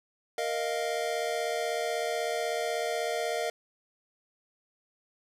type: chord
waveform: square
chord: Bb suspended fourth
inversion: none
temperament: equal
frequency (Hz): 466.2 / 622.3 / 698.5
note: Bb4 / Eb5 / F5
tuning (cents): 0 / 0 / 0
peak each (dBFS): -34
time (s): 0.38-3.5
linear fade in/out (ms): 2
effects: low-pass 11000 Hz 12 dB/octave + 11-bit